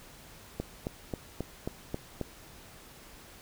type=click train; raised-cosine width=2 ms; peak=-19 dBFS; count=7; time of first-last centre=0.6-2.213 s; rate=3.72 Hz; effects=pink hiss -52 dBFS RMS until 3.41 s